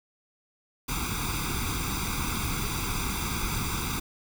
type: noise with comb filter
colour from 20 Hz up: pink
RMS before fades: -30 dBFS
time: 0.88-4 s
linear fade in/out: 10 ms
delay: 0.83 ms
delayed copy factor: +1
effects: none